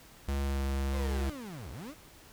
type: tone with pitch glide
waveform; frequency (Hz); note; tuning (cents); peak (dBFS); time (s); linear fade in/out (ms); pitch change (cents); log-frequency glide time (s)
square; 69.4 to 68.17; C#2 to C#2; +3 to -28; -30; 0.28-1.3; 5; -31; 0.4-0.63
type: linear two-way sweep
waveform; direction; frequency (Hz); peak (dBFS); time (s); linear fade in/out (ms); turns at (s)
35% pulse; down then up; 554.4 to 53.7 to 337.6; -39; 0.91-1.95; 50; 1.71
effects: pink hiss -55 dBFS RMS until 2.32 s